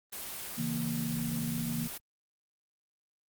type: noise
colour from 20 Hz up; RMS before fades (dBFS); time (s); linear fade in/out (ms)
white; -40; 0.12-1.98; 10
type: chord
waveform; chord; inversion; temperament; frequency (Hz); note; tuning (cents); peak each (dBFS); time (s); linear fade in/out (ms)
sine; A# diminished; first; equal; 138.59 / 164.81 / 233.1; C#3 / E3 / A#3; 0 / 0 / 0; -39 / -36 / -33; 0.57-1.88; 20
effects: Opus 24 kbps